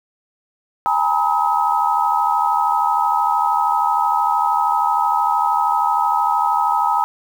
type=tone cluster; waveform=sine; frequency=816 / 896 / 969 / 1274 Hz; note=G#5 / A5 / B5 / D#6; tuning=-31 / +31 / -33 / +41 cents; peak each=-20 dBFS; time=0.86-7.04 s; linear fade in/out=0 ms; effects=7-bit